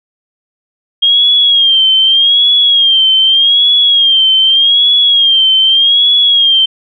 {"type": "tone with vibrato", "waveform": "sine", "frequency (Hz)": 3232, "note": "G#7", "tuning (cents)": -48, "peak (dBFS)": -5, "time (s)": [1.02, 6.66], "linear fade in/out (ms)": 10, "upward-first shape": "sine", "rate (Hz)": 0.83, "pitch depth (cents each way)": 79, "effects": []}